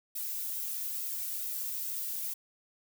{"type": "noise with flanger", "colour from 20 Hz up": "violet", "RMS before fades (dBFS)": -36, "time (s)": [0.15, 2.34], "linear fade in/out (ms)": 10, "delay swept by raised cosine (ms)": [1.7, 2.41], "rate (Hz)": 2.3, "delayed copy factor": -0.8, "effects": []}